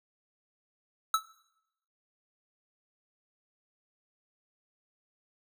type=tone with exponential decay; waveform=square; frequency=1306 Hz; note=E6; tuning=17 cents flat; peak=-20 dBFS; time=1.14-1.24 s; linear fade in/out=2 ms; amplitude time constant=20 ms; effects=noise-tail reverb RT60 0.8 s tail -19 dB re dry